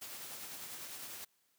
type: noise with tremolo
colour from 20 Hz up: white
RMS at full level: -45 dBFS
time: 0.01-1.25 s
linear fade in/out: 10 ms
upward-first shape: triangle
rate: 10 Hz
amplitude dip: 35%
effects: white hiss -75 dBFS RMS until 1.58 s + high-pass 100 Hz 12 dB/octave